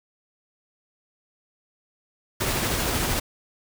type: noise with tremolo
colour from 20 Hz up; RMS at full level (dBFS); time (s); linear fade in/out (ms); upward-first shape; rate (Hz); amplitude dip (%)
pink; -24; 2.4-3.2; 10; triangle; 13; 25
effects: none